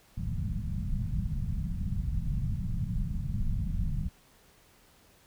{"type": "low-pass noise", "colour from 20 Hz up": "pink", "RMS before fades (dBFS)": -31, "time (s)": [0.17, 4.09], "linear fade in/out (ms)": 10, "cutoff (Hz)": 200, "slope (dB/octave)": 48, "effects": ["pink hiss -61 dBFS RMS until 5.26 s"]}